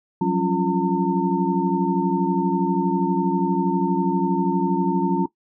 sine tone cluster, 178 / 190.4 / 278.1 / 346.9 / 907 Hz, F3 / F#3 / C#4 / F4 / A#5, +33 / +50 / +6 / -12 / -48 cents, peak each -24 dBFS, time 0.21-5.26 s, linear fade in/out 5 ms, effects noise-tail reverb RT60 0.1 s tail -18 dB re dry

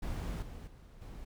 brown noise with level steps, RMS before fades -37 / -46 / -54 / -47 dBFS, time 0.02-1.25 s, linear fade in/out 10 ms, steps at 0.42 / 0.67 / 1.01 s, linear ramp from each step 5 ms, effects none

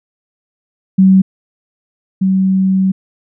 sine tone pair in turn, 190 / 190 Hz, F#3 / F#3, +46 / +46 cents, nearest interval unison, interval 0 cents, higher neither, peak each -4 / -9 dBFS, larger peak first, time 0.98-1.22 / 2.21-2.92 s, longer second, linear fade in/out 10 ms, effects none

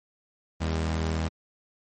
sawtooth tone pair together, 80.28 / 202.3 Hz, E2 / G#3, -45 / -45 cents, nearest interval octave + major third, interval 1600 cents, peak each -22 / -31 dBFS, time 0.6-1.29 s, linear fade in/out 20 ms, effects MP3 32 kbps

